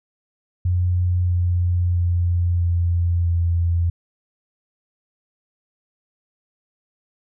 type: tone with pitch steps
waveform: sine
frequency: 89.4 / 88.37 / 87.36 / 86.35 / 85.36 Hz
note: F2 / F2 / F2 / F2 / F2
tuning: +41 / +21 / +1 / -19 / -39 cents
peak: -16 dBFS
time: 0.65-3.9 s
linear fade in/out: 5 ms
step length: 650 ms
effects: none